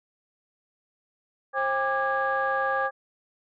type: tone cluster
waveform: sine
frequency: 533 / 802 / 1184 / 1647 Hz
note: C5 / G5 / D6 / G#6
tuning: +32 / +39 / +14 / -15 cents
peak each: -28 dBFS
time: 1.53-2.91 s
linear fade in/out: 50 ms
effects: tanh soft clip ceiling -15 dBFS